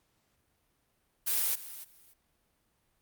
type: noise with echo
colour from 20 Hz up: blue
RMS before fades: -29 dBFS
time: 1.26-1.56 s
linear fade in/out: 20 ms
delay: 290 ms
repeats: 2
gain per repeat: -15 dB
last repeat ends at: 2.14 s
effects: pink hiss -74 dBFS RMS until 3.01 s + Opus 48 kbps